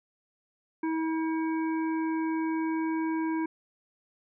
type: harmonic tone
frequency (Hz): 321.4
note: E4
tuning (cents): -44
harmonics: 1 / 3 / 5 / 7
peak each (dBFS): -27 / -36 / -43 / -44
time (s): 0.83-3.46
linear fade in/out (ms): 5
effects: none